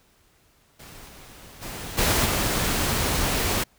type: noise with level steps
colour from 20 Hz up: pink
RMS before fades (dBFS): -44 / -46 / -35 / -21 / -24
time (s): 0.79-3.64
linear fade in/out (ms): 10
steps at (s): 1.07 / 1.61 / 1.97 / 2.24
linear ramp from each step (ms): 20
effects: pink hiss -61 dBFS RMS until 3.78 s